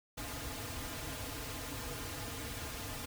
pink noise with comb filter, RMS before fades -42 dBFS, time 0.17-3.06 s, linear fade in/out 10 ms, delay 5.3 ms, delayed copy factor -0.9, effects none

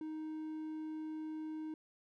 triangle tone, 312.2 Hz, D#4, 6 cents sharp, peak -38 dBFS, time 0.01-1.74 s, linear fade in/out 2 ms, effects none

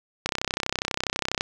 click train, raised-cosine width 0.2 ms, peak -7 dBFS, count 38, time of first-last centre 0.26-1.409 s, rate 32.2 Hz, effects none

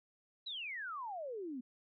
sine exponential sweep, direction down, 4044 to 237.9 Hz, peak -40 dBFS, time 0.46-1.61 s, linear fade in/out 10 ms, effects none

